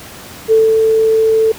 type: tone with ADSR envelope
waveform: sine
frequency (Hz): 443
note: A4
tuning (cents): +12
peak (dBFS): -5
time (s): 0.48-1.52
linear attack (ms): 38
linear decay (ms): 180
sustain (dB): -3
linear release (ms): 5
effects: pink hiss -33 dBFS RMS until 1.58 s + high-pass 60 Hz 12 dB/octave